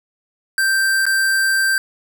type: tone with dropouts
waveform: square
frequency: 1568 Hz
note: G6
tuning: in tune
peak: -15 dBFS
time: 0.58-1.78 s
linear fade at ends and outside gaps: 1 ms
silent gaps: 1.055-1.065 s
effects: none